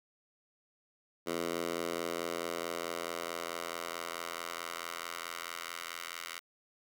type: tone with high-pass filter sweep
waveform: 10% pulse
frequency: 84.6 Hz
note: E2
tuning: 45 cents sharp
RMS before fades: -39 dBFS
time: 1.26-6.4 s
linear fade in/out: 20 ms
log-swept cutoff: 340 to 1700 Hz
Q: 1
effects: none